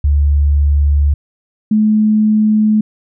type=tone pair in turn; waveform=sine; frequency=72.2 / 214.5 Hz; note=D2 / A3; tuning=-29 / -44 cents; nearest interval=octave + perfect fifth; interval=1885 cents; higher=second; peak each=-8 dBFS; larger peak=neither; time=0.04-1.14 / 1.71-2.81 s; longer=neither; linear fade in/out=5 ms; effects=none